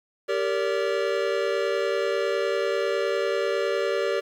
square tone cluster, 392.5 / 462.5 / 574 Hz, G4 / A#4 / D5, +2 / -14 / -40 cents, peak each -28 dBFS, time 0.28-4.21 s, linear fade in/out 20 ms, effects low-pass 4000 Hz 12 dB/octave + 9-bit

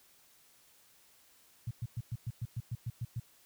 sine tone bursts, 117.3 Hz, A#2, 11 cents sharp, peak -33 dBFS, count 11, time 1.67-3.199 s, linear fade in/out 5 ms, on 39 ms, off 110 ms, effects white hiss -64 dBFS RMS until 3.45 s

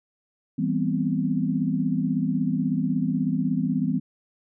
sine chord, C major seventh, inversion first, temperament just, 163.52 / 196.22 / 245.3 / 261.6 Hz, E3 / G3 / B3 / C4, -14 / +2 / -12 / 0 cents, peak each -27 dBFS, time 0.58-4 s, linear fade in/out 10 ms, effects none

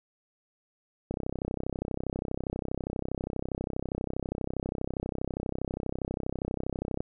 click train, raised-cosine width 2 ms, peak -18 dBFS, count 192, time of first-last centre 1.11-7.005 s, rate 32.4 Hz, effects none

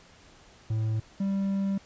triangle tone pair in turn, 110 / 196 Hz, A2 / G3, 0 / 0 cents, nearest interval minor seventh, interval 1000 cents, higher second, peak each -23 dBFS, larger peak neither, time 0.7-1 / 1.2-1.78 s, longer second, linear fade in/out 5 ms, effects pink hiss -55 dBFS RMS until 1.85 s + resampled to 16000 Hz

